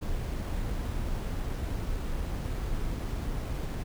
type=noise with sample-and-hold; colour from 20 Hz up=brown; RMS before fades=-32 dBFS; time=0.01-3.84 s; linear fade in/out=20 ms; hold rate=11025 Hz; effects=none